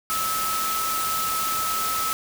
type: tone in noise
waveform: sine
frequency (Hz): 1300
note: E6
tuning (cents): -24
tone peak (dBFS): -25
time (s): 0.1-2.13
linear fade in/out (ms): 0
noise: white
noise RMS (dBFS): -28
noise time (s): 0.1-2.13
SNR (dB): 0
effects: none